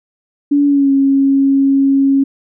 sine tone with pitch glide, 286.4 to 273.8 Hz, D4 to C#4, -43 to -21 cents, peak -8 dBFS, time 0.51-2.24 s, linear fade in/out 10 ms, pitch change -78 cents, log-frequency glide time 0.66-0.91 s, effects none

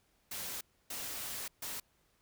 white noise bursts at uneven times, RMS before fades -41 dBFS, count 3, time 0.31-0.61 / 0.9-1.48 / 1.62-1.8 s, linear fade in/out 5 ms, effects pink hiss -73 dBFS RMS until 2.21 s

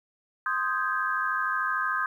sine chord, Ab major seventh, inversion first, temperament equal, 1046.5 / 1244.5 / 1568 / 1661.2 Hz, C6 / Eb6 / G6 / Ab6, 0 / 0 / 0 / 0 cents, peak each -32 / -29 / -29 / -34 dBFS, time 0.46-2.06 s, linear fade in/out 2 ms, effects 10-bit

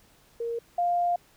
sine tone pair in turn, 466.2 / 700.5 Hz, A#4 / F5, 0 / +5 cents, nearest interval perfect fifth, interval 705 cents, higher second, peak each -28 / -22 dBFS, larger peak second, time 0.4-0.59 / 0.78-1.16 s, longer second, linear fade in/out 5 ms, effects pink hiss -60 dBFS RMS until 1.36 s

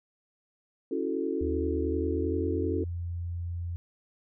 sine chord, F# minor seventh, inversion second, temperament equal with one note detuned, 277.2 / 327.4 / 370 / 440 Hz, C#4 / E4 / F#4 / A4, 0 / -12 / 0 / 0 cents, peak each -33 dBFS, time 0.91-2.84 s, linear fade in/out 5 ms
sine tone with pitch glide, 77.78 to 86.3 Hz, D#2 to F2, 0 to -20 cents, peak -31 dBFS, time 1.41-3.76 s, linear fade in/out 0 ms, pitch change +180 cents, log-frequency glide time 1.86-2.53 s
effects none

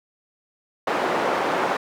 white band-pass noise, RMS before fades -23 dBFS, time 0.87-1.77 s, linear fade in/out 5 ms, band 340 to 960 Hz, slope 12 dB/octave, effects none

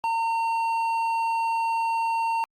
triangle tone with hard clipping, 912 Hz, A#5, 38 cents flat, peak -24 dBFS, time 0.04-2.44 s, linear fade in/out 0 ms, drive 10 dB, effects Opus 48 kbps

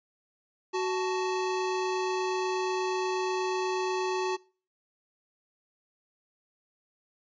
square tone pair together, 372.2 / 877.9 Hz, F#4 / A5, +10 / -4 cents, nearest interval octave + minor third, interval 1486 cents, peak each -29 / -34 dBFS, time 0.73-4.37 s, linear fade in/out 20 ms, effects noise-tail reverb RT60 0.4 s tail -24 dB re dry + resampled to 16000 Hz

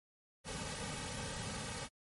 pink noise with comb filter, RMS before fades -42 dBFS, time 0.44-1.89 s, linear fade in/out 50 ms, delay 2.9 ms, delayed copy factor -1, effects MP3 48 kbps

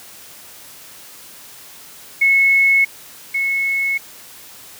sine tone pair in turn, 2191 / 2191 Hz, C#7 / C#7, -21 / -21 cents, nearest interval unison, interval 0 cents, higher neither, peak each -10 / -16 dBFS, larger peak first, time 2.21-2.85 / 3.34-3.98 s, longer neither, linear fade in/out 10 ms, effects white hiss -40 dBFS RMS until 4.79 s + high-pass 60 Hz 12 dB/octave

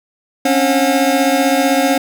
square tone cluster, 267 / 282.7 / 539 / 723 Hz, C4 / C#4 / C#5 / F#5, +35 / +34 / -49 / -40 cents, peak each -18 dBFS, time 0.45-1.98 s, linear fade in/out 5 ms, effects none

